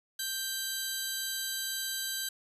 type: tone pair together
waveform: 10% pulse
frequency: 1568 / 3951 Hz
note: G6 / B7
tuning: 0 / 0 cents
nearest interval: octave + major third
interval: 1600 cents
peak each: -27 / -27 dBFS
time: 0.19-2.29 s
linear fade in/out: 5 ms
effects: resampled to 32000 Hz + 10-bit